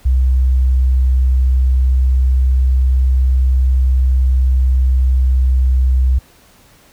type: tone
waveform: sine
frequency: 64.3 Hz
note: C2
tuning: 30 cents flat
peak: -9 dBFS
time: 0.05-6.19 s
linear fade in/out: 10 ms
effects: pink hiss -48 dBFS RMS until 6.92 s